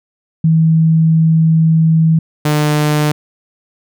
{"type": "tone pair in turn", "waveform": ["sine", "sawtooth"], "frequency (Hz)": [161.2, 149.94], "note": ["E3", "D3"], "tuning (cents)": [-38, 36], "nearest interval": "minor second", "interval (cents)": 126, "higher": "first", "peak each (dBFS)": -7, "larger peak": "neither", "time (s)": [[0.44, 2.19], [2.45, 3.12]], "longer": "first", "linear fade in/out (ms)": 5, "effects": []}